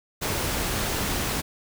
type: noise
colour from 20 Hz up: pink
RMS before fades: -27 dBFS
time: 0.21-1.42 s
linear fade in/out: 20 ms
effects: none